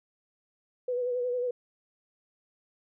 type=tone with vibrato; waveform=sine; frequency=493.9 Hz; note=B4; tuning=in tune; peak=-27 dBFS; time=0.88-1.51 s; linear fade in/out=5 ms; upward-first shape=sine; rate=11 Hz; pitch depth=37 cents each way; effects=none